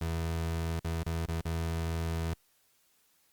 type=tone with dropouts; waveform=30% pulse; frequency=82.41 Hz; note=E2; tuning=in tune; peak=-28 dBFS; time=0.01-2.34 s; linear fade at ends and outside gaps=5 ms; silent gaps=0.796-0.845 / 1.033-1.062 / 1.261-1.284 / 1.411-1.453 s; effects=white hiss -69 dBFS RMS until 3.32 s + Opus 48 kbps